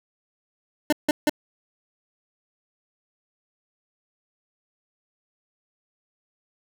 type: tone bursts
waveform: 25% pulse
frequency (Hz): 300.5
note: D4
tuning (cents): +40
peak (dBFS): -13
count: 3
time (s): 0.9-1.295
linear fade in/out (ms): 2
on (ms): 25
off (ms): 160
effects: none